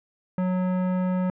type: tone with tanh clipping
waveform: sine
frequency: 183.6 Hz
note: F#3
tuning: 13 cents flat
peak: -24 dBFS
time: 0.38-1.3 s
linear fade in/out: 2 ms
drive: 18 dB
effects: low-pass 2000 Hz 12 dB/octave